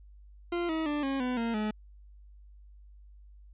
40% pulse tone with pitch steps, 346.5 / 319.6 / 294.8 / 271.9 / 250.7 / 231.3 / 213.3 Hz, F4 / D#4 / D4 / C#4 / B3 / A#3 / G#3, -14 / +47 / +7 / -33 / +26 / -13 / +46 cents, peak -28 dBFS, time 0.52-1.71 s, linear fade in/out 5 ms, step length 170 ms, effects added 50 Hz sine -50 dBFS peak until 3.53 s + resampled to 8000 Hz

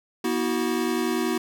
square tone cluster, 243 / 323 / 373.5 Hz, B3 / E4 / F#4, -28 / -35 / +16 cents, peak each -28 dBFS, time 0.24-1.38 s, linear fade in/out 5 ms, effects none

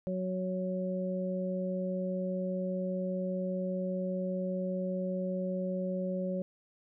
harmonic tone, 185 Hz, F#3, in tune, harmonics 1 / 2 / 3, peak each -33 / -41 / -35 dBFS, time 0.07-6.42 s, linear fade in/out 0 ms, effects none

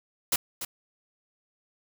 white noise with echo, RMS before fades -24 dBFS, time 0.32-0.36 s, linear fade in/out 5 ms, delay 290 ms, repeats 1, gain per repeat -10 dB, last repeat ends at 0.65 s, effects none

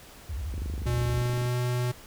sine tone with vibrato, 70 Hz, C#2, 18 cents sharp, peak -30 dBFS, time 0.29-1.21 s, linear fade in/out 5 ms, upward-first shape square, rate 12 Hz, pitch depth 260 cents each way
click train, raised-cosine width 3 ms, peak -26 dBFS, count 24, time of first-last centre 0.54-1.456 s, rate 25.1 Hz
square tone with pitch glide, 120.8 to 123.34 Hz, B2 to B2, -38 to -2 cents, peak -26 dBFS, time 0.86-1.92 s, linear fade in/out 10 ms, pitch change +36 cents, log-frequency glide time 0.97-1.57 s
effects pink hiss -49 dBFS RMS until 2.06 s

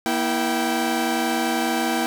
sawtooth tone cluster, 238.3 / 328.5 / 777 Hz, A#3 / E4 / G5, +38 / -6 / -16 cents, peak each -21 dBFS, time 0.06-2.06 s, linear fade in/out 0 ms, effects 9-bit

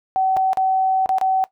sine tone with dropouts, 760 Hz, F#5, 46 cents sharp, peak -15 dBFS, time 0.16-1.44 s, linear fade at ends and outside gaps 0 ms, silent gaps 0.366-0.37 / 0.532-0.572 / 1.06-1.092 / 1.184-1.213 s, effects noise-tail reverb RT60 0.1 s tail -18 dB re dry

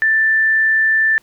sine tone, 1769 Hz, A6, 9 cents sharp, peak -11 dBFS, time 0.02-1.18 s, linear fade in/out 0 ms, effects pink hiss -55 dBFS RMS until 1.22 s

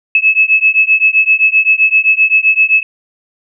sine beating tone pair, 2590 / 2597.7 Hz, E7 / E7, -31 / -26 cents, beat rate 7.7 Hz, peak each -10 dBFS, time 0.15-2.83 s, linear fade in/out 2 ms, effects none

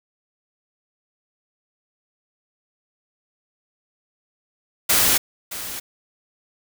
white noise with echo, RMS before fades -17 dBFS, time 4.89-5.18 s, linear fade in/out 10 ms, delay 620 ms, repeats 1, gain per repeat -14 dB, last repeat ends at 5.8 s, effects none

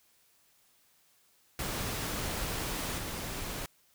pink noise with level steps, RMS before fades -35 / -38 dBFS, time 1.59-3.66 s, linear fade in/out 2 ms, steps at 2.98 s, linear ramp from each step 2 ms, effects white hiss -67 dBFS RMS until 3.94 s

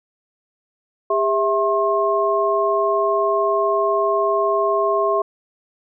sine tone cluster, 403.4 / 656 / 1072 Hz, G4 / E5 / C6, +50 / -9 / +42 cents, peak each -20 dBFS, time 1.1-5.22 s, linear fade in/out 5 ms, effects none

